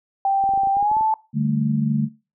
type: tone with pitch glide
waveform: sine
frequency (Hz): 784 to 874.9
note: G5 to A5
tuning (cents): 0 to -10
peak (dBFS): -16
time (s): 0.25-1.14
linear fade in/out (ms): 2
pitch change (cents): +190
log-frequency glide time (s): 0.73-0.98
type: clicks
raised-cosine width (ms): 2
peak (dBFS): -25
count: 11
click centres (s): 0.439 / 0.491 / 0.537 / 0.576 / 0.635 / 0.672 / 0.769 / 0.827 / 0.915 / 0.968 / 1.01
type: chord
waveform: sine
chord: D suspended fourth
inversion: none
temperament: equal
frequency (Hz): 146.83 / 196 / 220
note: D3 / G3 / A3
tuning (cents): 0 / 0 / 0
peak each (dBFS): -21 / -27 / -21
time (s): 1.33-2.09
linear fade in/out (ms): 50
effects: noise-tail reverb RT60 0.3 s tail -21 dB re dry